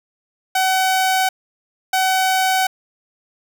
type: tone bursts at uneven times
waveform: sawtooth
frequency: 755 Hz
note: F#5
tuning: 35 cents sharp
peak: -11 dBFS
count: 2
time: 0.55-1.29 / 1.93-2.67 s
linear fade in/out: 5 ms
effects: none